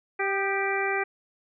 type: harmonic tone with a mistuned harmonic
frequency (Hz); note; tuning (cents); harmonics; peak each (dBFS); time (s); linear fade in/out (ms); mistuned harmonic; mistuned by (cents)
391.6; G4; -2; 1 / 2 / 3 / 4 / 5 / 6; -29 / -31 / -35 / -32 / -31 / -32; 0.19-1.04; 10; 3; +43
effects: none